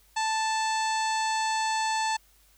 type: harmonic tone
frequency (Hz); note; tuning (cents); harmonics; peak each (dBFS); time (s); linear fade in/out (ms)
880; A5; 0; 1 / 2 / 3 / 4 / 5 / 6 / 7 / 8 / 9; -26 / -34 / -37 / -40 / -37 / -47 / -41 / -44 / -40; 0.16-2.17; 10
effects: added 50 Hz sine -62 dBFS peak until 2.57 s + white hiss -62 dBFS RMS until 2.57 s